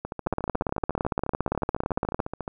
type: two click trains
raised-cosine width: 1 ms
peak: -17 / -10 dBFS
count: 35 / 35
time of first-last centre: 0.05-2.479 / 0.27-2.202 s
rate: 14 / 17.6 Hz
effects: none